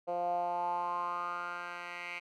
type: tone with band-pass filter sweep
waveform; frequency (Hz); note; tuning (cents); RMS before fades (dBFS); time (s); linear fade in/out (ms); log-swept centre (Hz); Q
10% pulse; 175; F3; +4; -36; 0.07-2.2; 20; 600 to 2200; 5.7
effects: none